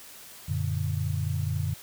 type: chord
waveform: sine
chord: Gb augmented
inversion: none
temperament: equal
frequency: 92.5 / 116.54 / 146.83 Hz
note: Gb2 / Bb2 / D3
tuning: 0 / 0 / 0 cents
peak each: -29 / -32 / -30 dBFS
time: 0.48-1.74 s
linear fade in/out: 10 ms
effects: white hiss -47 dBFS RMS until 1.82 s